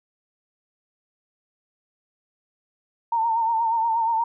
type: tone with vibrato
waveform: sine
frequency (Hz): 911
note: A#5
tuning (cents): -40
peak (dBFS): -19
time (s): 3.12-4.24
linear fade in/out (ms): 5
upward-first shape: sine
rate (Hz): 8.4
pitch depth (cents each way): 51
effects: none